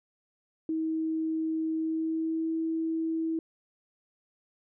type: tone with pitch glide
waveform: sine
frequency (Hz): 319.4 to 324.2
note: D#4 to E4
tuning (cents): +45 to -29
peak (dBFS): -27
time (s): 0.69-3.39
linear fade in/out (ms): 2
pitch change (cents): +26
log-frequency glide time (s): 1.76-2.54
effects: none